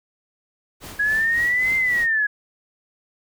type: noise with tremolo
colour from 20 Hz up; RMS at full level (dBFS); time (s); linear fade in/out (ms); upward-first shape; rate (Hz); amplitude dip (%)
pink; -36; 0.8-2.08; 50; sine; 3.6; 60
type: linear two-way sweep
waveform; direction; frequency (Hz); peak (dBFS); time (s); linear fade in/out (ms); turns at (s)
sine; up then down; 1661.2 to 2093 to 1661.2; -17; 0.99-2.27; 10; 1.76
effects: none